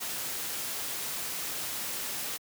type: noise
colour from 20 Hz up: white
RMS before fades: -35 dBFS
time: 0-2.38 s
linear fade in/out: 20 ms
effects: high-pass 100 Hz 12 dB/octave